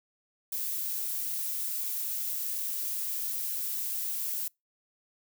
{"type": "noise", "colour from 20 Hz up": "violet", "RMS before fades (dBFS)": -33, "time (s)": [0.52, 4.48], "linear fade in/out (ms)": 5, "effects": ["noise-tail reverb RT60 0.2 s tail -26 dB re dry"]}